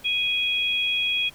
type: tone pair together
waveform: sine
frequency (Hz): 2490 / 3308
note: D#7 / G#7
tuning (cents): +1 / -8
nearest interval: perfect fourth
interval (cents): 491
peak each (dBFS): -24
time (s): 0.04-1.3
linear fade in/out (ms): 20
effects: pink hiss -50 dBFS RMS until 1.34 s